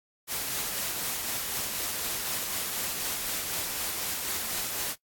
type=noise with tremolo; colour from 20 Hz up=white; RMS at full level=-31 dBFS; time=0.27-4.96 s; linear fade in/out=50 ms; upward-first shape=sine; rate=4 Hz; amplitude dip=25%; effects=noise-tail reverb RT60 0.1 s tail -22 dB re dry + AAC 64 kbps